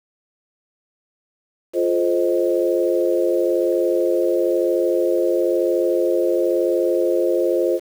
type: chord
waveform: sine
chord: F dominant seventh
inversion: none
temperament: equal with one note detuned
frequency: 349.2 / 430.2 / 523.3 / 622.3 Hz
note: F4 / A4 / C5 / Eb5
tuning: 0 / -39 / 0 / 0 cents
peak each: -19 / -24 / -20 / -25 dBFS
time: 1.73-7.8 s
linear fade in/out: 50 ms
effects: 7-bit